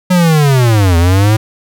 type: linear two-way sweep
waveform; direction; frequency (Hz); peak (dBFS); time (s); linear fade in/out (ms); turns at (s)
square; down then up; 185 to 82.41 to 111.3; -7; 0.1-1.37; 10; 0.97
effects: none